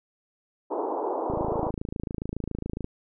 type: band-pass noise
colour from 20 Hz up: pink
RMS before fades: -29 dBFS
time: 0.7-1.71 s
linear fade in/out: 20 ms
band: 310 to 1000 Hz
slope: 48 dB/octave
type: click train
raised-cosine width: 3 ms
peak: -18 dBFS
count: 43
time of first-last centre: 1.3-2.844 s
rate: 27.2 Hz
effects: none